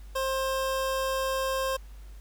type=tone; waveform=25% pulse; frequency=530 Hz; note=C5; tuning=22 cents sharp; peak=-23 dBFS; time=0.15-1.77 s; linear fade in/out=10 ms; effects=added 50 Hz sine -42 dBFS peak until 2.2 s + pink hiss -59 dBFS RMS until 2.2 s